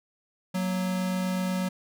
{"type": "tone pair together", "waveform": "square", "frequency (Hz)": [185.01, 233.1], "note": ["F#3", "A#3"], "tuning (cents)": [0, 0], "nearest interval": "major third", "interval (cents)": 400, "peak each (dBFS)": [-27, -37], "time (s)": [0.54, 1.69], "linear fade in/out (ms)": 10, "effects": []}